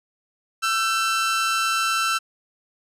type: tone pair together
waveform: sawtooth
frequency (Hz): 1336 / 1544.7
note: E6 / G6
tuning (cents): +23 / -26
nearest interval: minor third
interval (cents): 251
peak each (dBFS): -17 / -24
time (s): 0.62-2.19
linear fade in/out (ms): 20
effects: low-pass 11000 Hz 12 dB/octave